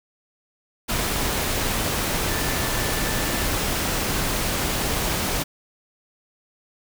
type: tone in noise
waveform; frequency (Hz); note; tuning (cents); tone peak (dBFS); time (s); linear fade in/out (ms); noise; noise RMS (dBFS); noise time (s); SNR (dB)
sine; 1760; A6; 0; -35; 2.28-3.47; 20; pink; -24; 0.88-5.44; -14
effects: none